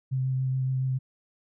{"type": "tone with vibrato", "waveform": "sine", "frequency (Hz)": 130.81, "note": "C3", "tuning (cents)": 0, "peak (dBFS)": -24, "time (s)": [0.11, 0.99], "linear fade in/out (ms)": 20, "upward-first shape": "triangle", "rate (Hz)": 7.1, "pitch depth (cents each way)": 16, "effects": []}